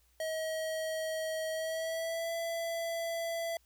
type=tone with pitch glide; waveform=square; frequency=636 to 668 Hz; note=D#5 to E5; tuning=+38 to +23 cents; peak=-34 dBFS; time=0.2-3.57 s; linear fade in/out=2 ms; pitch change=+85 cents; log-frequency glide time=1.51-2.33 s; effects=added 60 Hz sine -68 dBFS peak until 3.65 s + white hiss -71 dBFS RMS until 3.65 s